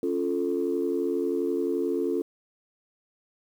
sine chord, Db augmented, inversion none, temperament equal, 277.2 / 349.2 / 440 Hz, Db4 / F4 / A4, 0 / 0 / 0 cents, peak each -29 / -27 / -28 dBFS, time 0.03-2.22 s, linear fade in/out 2 ms, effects tanh soft clip ceiling -16 dBFS + 9-bit

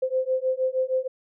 sine beating tone pair, 515 / 521.4 Hz, C5 / C5, -28 / -6 cents, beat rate 6.4 Hz, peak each -25 dBFS, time 0.02-1.08 s, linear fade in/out 10 ms, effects none

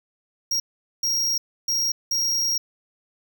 square tone bursts at uneven times, 5610 Hz, F8, 7 cents sharp, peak -21 dBFS, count 4, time 0.51-0.6 / 1.03-1.38 / 1.68-1.92 / 2.11-2.58 s, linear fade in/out 5 ms, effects none

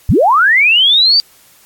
sine linear sweep, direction up, 51.8 to 4699 Hz, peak -6 dBFS, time 0.09-1.2 s, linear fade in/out 0 ms, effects white hiss -46 dBFS RMS until 1.65 s + AAC 64 kbps

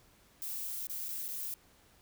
violet noise with dropouts, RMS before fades -39 dBFS, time 0.42-1.54 s, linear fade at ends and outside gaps 0 ms, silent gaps 0.869-0.897 / 1.084-1.089 / 1.281-1.287 s, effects pink hiss -64 dBFS RMS until 2.01 s

